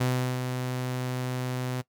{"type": "tone with ADSR envelope", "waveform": "sawtooth", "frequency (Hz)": 126.8, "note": "B2", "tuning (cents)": 46, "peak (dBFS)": -19, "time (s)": [0, 1.82], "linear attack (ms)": 11, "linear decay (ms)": 370, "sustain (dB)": -6, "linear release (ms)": 16, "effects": ["noise-tail reverb RT60 0.1 s tail -19 dB re dry"]}